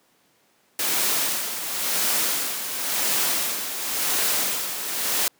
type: noise with tremolo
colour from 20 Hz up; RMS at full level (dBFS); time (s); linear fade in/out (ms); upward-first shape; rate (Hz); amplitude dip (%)
white; -22; 0.79-5.28; 2; sine; 0.94; 60
effects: pink hiss -62 dBFS RMS until 5.39 s + high-pass 200 Hz 12 dB/octave